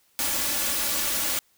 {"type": "noise with comb filter", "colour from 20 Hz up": "white", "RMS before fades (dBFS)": -26, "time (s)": [0.19, 1.39], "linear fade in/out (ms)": 0, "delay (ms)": 3.5, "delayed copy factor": 0.65, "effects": ["white hiss -64 dBFS RMS until 1.57 s"]}